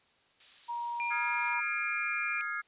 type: noise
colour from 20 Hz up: violet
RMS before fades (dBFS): -40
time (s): 0.4-1.54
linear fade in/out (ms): 5
type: tone with pitch glide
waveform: sine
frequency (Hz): 947 to 956.3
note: A#5 to A#5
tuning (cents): +27 to +44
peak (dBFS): -33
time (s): 0.68-1.61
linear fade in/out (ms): 20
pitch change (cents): +17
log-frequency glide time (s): 1.09-1.25
type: tone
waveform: sine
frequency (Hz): 2396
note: D7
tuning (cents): +34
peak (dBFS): -33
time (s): 1-2.41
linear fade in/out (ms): 0
type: chord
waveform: sine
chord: F minor seventh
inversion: third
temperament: equal with one note detuned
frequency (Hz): 1244.5 / 1396.9 / 1661.2 / 2146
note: Eb6 / F6 / Ab6 / C7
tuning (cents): 0 / 0 / 0 / +43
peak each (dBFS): -40 / -38 / -37 / -39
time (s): 1.1-2.62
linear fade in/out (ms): 20
effects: white hiss -67 dBFS RMS until 2.67 s + resampled to 8000 Hz